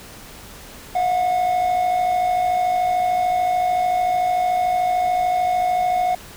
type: tone pair together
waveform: triangle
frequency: 672 / 725.5 Hz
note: E5 / F#5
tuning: +33 / -34 cents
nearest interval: minor second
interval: 133 cents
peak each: -25 / -15 dBFS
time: 0.95-6.15 s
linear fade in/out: 5 ms
effects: pink hiss -40 dBFS RMS until 6.36 s